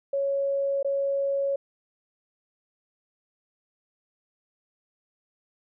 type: tone with dropouts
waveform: sine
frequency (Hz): 554.4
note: C#5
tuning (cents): 0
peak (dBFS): -23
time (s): 0.13-1.56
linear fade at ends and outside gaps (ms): 5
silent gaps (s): 0.829-0.846
effects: none